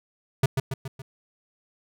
square tone with echo, 133.5 Hz, C3, 35 cents sharp, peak -17 dBFS, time 0.43-0.46 s, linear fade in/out 5 ms, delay 140 ms, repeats 4, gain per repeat -5 dB, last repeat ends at 1.02 s, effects none

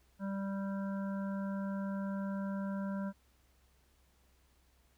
harmonic tone, 196 Hz, G3, in tune, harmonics 1 / 3 / 5 / 7 / 8, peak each -35 / -45 / -49 / -52 / -53 dBFS, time 0.19-3.13 s, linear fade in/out 50 ms, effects added 64 Hz sine -68 dBFS peak until 4.97 s + pink hiss -72 dBFS RMS until 4.97 s

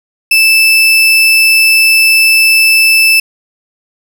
35% pulse tone, 2637 Hz, E7, in tune, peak -3 dBFS, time 0.31-3.2 s, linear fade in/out 5 ms, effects none

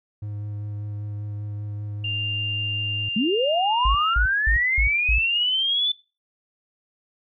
triangle tone with vibrato, 103.83 Hz, G#2, in tune, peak -27 dBFS, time 0.22-3.09 s, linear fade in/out 5 ms, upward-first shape sine, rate 5.1 Hz, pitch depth 13 cents each way
sine tone with pitch glide, 2794 to 2818 Hz, F7 to F7, 0 to +15 cents, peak -25 dBFS, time 2.04-4.14 s, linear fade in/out 5 ms, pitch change +15 cents, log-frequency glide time 3.18-3.68 s
sine linear sweep, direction up, 196 to 3520 Hz, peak -19 dBFS, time 3.16-5.92 s, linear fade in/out 5 ms
sine tone bursts, 54.1 Hz, A1, 29 cents flat, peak -18 dBFS, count 5, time 3.85-5.185 s, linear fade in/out 5 ms, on 99 ms, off 210 ms
effects noise-tail reverb RT60 0.3 s tail -19 dB re dry

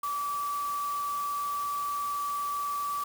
sine tone in noise, 1154 Hz, D6, 31 cents flat, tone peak -29 dBFS, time 0.03-3.04 s, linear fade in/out 5 ms, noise white, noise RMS -44 dBFS, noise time 0.03-3.04 s, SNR +12 dB, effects none

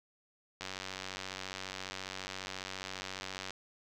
click train, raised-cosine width 0.2 ms, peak -22 dBFS, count 275, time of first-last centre 0.61-3.506 s, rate 94.6 Hz, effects none

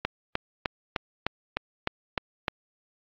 click train, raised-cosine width 0.3 ms, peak -9 dBFS, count 9, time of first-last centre 0.05-2.482 s, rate 3.29 Hz, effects low-pass 4000 Hz 12 dB/octave + AAC 64 kbps

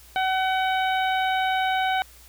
harmonic tone, 755 Hz, F#5, 35 cents sharp, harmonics 1 / 2 / 3 / 4 / 5, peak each -22 / -28 / -32 / -34 / -36 dBFS, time 0.16-2.02 s, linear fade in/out 0 ms, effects added 60 Hz sine -51 dBFS peak until 2.28 s + white hiss -51 dBFS RMS until 2.28 s

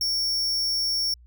45% pulse tone, 5480 Hz, F8, 34 cents flat, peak -23 dBFS, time 0.01-1.14 s, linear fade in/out 2 ms, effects added 60 Hz sine -48 dBFS peak until 1.26 s

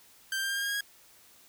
sawtooth tone with pitch steps, 1568 / 1578.9 / 1589.9 / 1600.9 / 1612.1 / 1623.3 / 1634.6 / 1646 Hz, G6 / G6 / G6 / G6 / G6 / G#6 / G#6 / G#6, 0 / +12 / +24 / +36 / +48 / -40 / -28 / -16 cents, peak -26 dBFS, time 0.32-0.808 s, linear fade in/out 2 ms, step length 61 ms, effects white hiss -58 dBFS RMS until 1.48 s

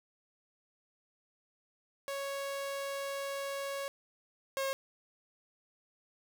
sawtooth tone pair in turn, 554.4 / 541.1 Hz, C#5 / C#5, 0 / -42 cents, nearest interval unison, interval 42 cents, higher first, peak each -32 / -28 dBFS, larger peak second, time 2.08-3.88 / 4.57-4.73 s, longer first, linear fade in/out 0 ms, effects none

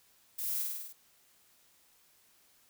violet noise with echo, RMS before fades -37 dBFS, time 0.38-0.63 s, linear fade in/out 10 ms, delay 50 ms, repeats 6, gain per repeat -2 dB, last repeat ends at 0.93 s, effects white hiss -66 dBFS RMS until 2.69 s

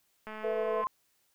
click train, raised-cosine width 0.5 ms, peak -28 dBFS, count 124, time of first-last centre 0.27-0.839 s, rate 216 Hz
sine tone with exponential growth, 1046.5 Hz, C6, in tune, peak -27 dBFS, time 0.31-0.87 s, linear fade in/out 0 ms, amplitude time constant 120 ms
sine chord, A suspended second, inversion none, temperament equal, 440 / 493.9 / 659.3 Hz, A4 / B4 / E5, 0 / 0 / 0 cents, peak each -32 / -35 / -33 dBFS, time 0.43-0.83 s, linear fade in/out 20 ms
effects white hiss -72 dBFS RMS until 1.34 s

